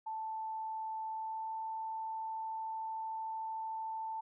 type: tone with pitch glide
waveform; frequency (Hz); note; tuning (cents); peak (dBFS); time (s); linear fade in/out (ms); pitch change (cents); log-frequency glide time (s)
sine; 881 to 886.6; A5 to A5; +2 to +13; -37; 0.06-4.21; 10; +11; 1.12-1.53
effects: none